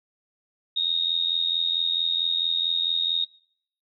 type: tone with amplitude modulation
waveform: sine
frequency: 3729 Hz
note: A#7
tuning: in tune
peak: -18 dBFS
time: 0.76-3.25 s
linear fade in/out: 10 ms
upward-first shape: sine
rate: 84.5 Hz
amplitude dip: 75%
effects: noise-tail reverb RT60 0.7 s tail -25 dB re dry